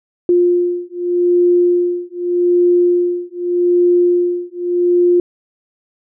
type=beating tone pair; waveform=sine; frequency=352.2 / 353.03 Hz; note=F4 / F4; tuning=+15 / +19 cents; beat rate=0.83 Hz; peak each=-14 dBFS; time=0.29-5.2 s; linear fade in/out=2 ms; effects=none